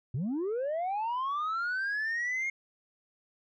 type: linear sweep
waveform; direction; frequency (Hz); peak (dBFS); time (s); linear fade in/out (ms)
sine; up; 110 to 2158; -27; 0.14-2.5; 5
effects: tanh soft clip ceiling -28 dBFS